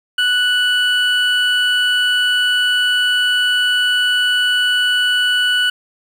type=tone pair together; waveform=triangle; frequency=1480 / 2960 Hz; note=F#6 / F#7; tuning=0 / 0 cents; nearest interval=octave; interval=1200 cents; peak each=-14 dBFS; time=0.18-5.7 s; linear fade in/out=5 ms; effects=7-bit